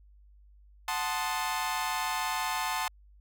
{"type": "chord", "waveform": "sawtooth", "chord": "F# diminished seventh", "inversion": "none", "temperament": "equal", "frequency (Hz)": [740, 880, 1046.5, 1244.5], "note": ["F#5", "A5", "C6", "Eb6"], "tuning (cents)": [0, 0, 0, 0], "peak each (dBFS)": [-33, -29, -31, -35], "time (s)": [0.88, 2.88], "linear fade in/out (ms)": 2, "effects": ["added 50 Hz sine -54 dBFS peak until 3.2 s"]}